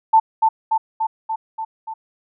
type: tone with echo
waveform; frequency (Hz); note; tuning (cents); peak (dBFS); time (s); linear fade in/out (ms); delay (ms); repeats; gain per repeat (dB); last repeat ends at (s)
sine; 887; A5; +14; -8; 0.13-0.2; 10; 290; 6; -3; 1.94
effects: none